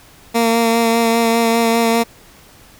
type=tone with vibrato; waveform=15% pulse; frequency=230 Hz; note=A#3; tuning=23 cents flat; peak=-6 dBFS; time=0.34-2.04 s; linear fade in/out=20 ms; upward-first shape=sine; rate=5 Hz; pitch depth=18 cents each way; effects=pink hiss -45 dBFS RMS until 2.79 s